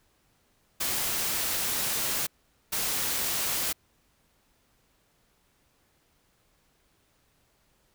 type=noise bursts at uneven times; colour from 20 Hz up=white; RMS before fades=-29 dBFS; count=2; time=0.8-2.27 / 2.72-3.73 s; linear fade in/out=10 ms; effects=pink hiss -68 dBFS RMS until 7.94 s